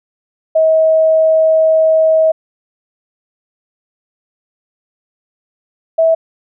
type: tone pair in turn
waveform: sine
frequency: 638 / 651.4 Hz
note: D#5 / E5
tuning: +43 / -21 cents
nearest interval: unison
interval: 36 cents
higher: second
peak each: -7 dBFS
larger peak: neither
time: 0.55-2.32 / 5.98-6.15 s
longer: first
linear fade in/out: 10 ms
effects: none